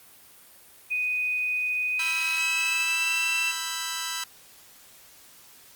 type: tone with pitch glide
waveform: sine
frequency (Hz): 2491 to 2670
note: D#7 to E7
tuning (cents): +1 to +22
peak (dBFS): -24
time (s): 0.9-3.52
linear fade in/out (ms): 20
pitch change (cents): +121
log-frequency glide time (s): 1.9-3.14
type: chord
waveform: 10% pulse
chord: E minor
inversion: second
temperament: just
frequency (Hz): 988.9 / 1318.5 / 1582.2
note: B5 / E6 / G6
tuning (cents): +2 / 0 / +16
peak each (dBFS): -26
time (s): 1.99-4.24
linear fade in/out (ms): 5
effects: white hiss -52 dBFS RMS until 5.75 s + Opus 32 kbps